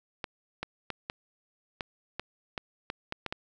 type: clicks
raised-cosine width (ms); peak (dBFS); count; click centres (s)
0.3; -17; 11; 0.242 / 0.63 / 0.903 / 1.099 / 1.808 / 2.196 / 2.578 / 2.901 / 3.124 / 3.263 / 3.325
effects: none